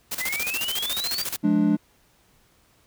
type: noise with tremolo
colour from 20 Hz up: white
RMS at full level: -28 dBFS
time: 0.11-1.37 s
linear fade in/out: 10 ms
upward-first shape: square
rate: 14 Hz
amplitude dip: 75%
type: exponential sweep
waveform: sine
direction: up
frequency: 1975.5 to 4757 Hz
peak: -27 dBFS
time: 0.2-1.24 s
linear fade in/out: 10 ms
type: chord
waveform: triangle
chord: D diminished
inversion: first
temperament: just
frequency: 176.2 / 211.4 / 293.7 Hz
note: F3 / Ab3 / D4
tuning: +16 / +31 / 0 cents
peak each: -23 / -19 / -19 dBFS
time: 1.43-1.77 s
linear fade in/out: 20 ms
effects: pink hiss -61 dBFS RMS until 2.86 s